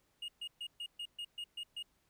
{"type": "tone bursts", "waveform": "triangle", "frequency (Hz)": 2858, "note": "F7", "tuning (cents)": 39, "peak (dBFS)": -38, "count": 9, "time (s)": [0.22, 1.827], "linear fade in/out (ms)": 5, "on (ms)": 63, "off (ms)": 130, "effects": ["pink hiss -75 dBFS RMS until 2.09 s"]}